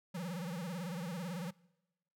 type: tone with vibrato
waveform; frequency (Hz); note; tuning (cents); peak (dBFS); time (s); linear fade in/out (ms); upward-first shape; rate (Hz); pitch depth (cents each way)
square; 174.61; F3; 0; -39; 0.14-1.51; 10; sine; 18; 160
effects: noise-tail reverb RT60 1.0 s tail -24 dB re dry